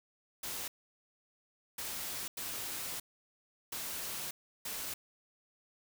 white noise bursts at uneven times, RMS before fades -40 dBFS, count 5, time 0.43-0.68 / 1.78-2.28 / 2.37-3 / 3.72-4.31 / 4.65-4.94 s, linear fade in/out 5 ms, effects none

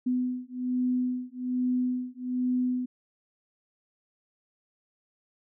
sine beating tone pair, 250.3 / 251.5 Hz, B3 / B3, +23 / +32 cents, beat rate 1.2 Hz, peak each -29 dBFS, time 0.06-2.86 s, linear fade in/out 10 ms, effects none

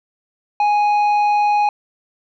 sine tone with tanh clipping, 830.6 Hz, G#5, in tune, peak -14 dBFS, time 0.6-1.69 s, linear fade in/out 2 ms, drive 7 dB, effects none

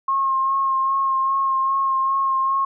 sine tone with vibrato, 1075 Hz, C6, 47 cents sharp, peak -17 dBFS, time 0.08-2.65 s, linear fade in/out 5 ms, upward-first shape sine, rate 2.5 Hz, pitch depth 20 cents each way, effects none

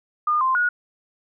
sine tone with pitch steps, 1215 / 1044 / 1451 Hz, D#6 / C6 / F#6, -42 / -4 / -34 cents, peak -17 dBFS, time 0.27-0.69 s, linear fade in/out 5 ms, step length 140 ms, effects none

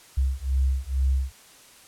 sine beating tone pair, 65.41 / 67.61 Hz, C2 / C#2, 0 / -43 cents, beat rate 2.2 Hz, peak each -24 dBFS, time 0.17-1.32 s, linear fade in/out 10 ms, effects white hiss -51 dBFS RMS until 1.87 s + low-pass 11000 Hz 12 dB/octave

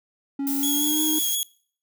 triangle tone with pitch glide, 277.2 to 309.4 Hz, C#4 to D#4, 0 to -10 cents, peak -22 dBFS, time 0.39-1.19 s, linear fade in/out 5 ms, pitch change +190 cents, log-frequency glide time 0.59-1.01 s
violet noise, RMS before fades -29 dBFS, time 0.47-1.35 s, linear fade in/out 0 ms
10% pulse tone with vibrato, 3322 Hz, G#7, in tune, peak -16 dBFS, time 0.63-1.43 s, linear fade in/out 0 ms, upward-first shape triangle, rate 5.7 Hz, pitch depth 25 cents each way
effects noise-tail reverb RT60 0.5 s tail -23 dB re dry

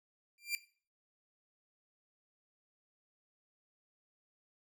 sawtooth tone with exponential growth, 2374 Hz, D7, 18 cents sharp, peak -26 dBFS, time 0.38-0.55 s, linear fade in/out 1 ms, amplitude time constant 35 ms, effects noise-tail reverb RT60 0.4 s tail -17 dB re dry

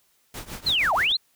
pink noise with tremolo, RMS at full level -34 dBFS, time 0.34-1.12 s, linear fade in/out 2 ms, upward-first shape triangle, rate 6.4 Hz, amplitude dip 90%
sine linear two-way sweep, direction down then up, 4310 to 605 to 4310 Hz, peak -19 dBFS, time 0.66-1.17 s, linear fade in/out 10 ms, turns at 0.94 s
effects white hiss -65 dBFS RMS until 1.35 s

